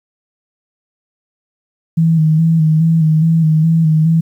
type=tone with vibrato; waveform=sine; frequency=160 Hz; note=D#3; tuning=49 cents sharp; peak=-8 dBFS; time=1.97-4.21 s; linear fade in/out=10 ms; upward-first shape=square; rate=2.4 Hz; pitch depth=38 cents each way; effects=8-bit